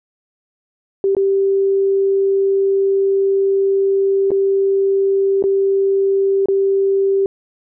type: tone with dropouts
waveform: sine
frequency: 391.2 Hz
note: G4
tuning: 4 cents flat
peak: -12 dBFS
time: 1.04-7.26 s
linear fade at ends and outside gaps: 1 ms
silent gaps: 1.15-1.167 / 4.306-4.316 / 5.425-5.439 / 6.458-6.485 s
effects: none